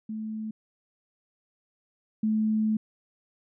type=tone pair in turn; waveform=sine; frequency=217.8 / 216.9 Hz; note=A3 / A3; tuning=-17 / -25 cents; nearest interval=unison; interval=8 cents; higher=first; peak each=-31 / -22 dBFS; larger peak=second; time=0.09-0.51 / 2.23-2.77 s; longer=second; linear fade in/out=5 ms; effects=none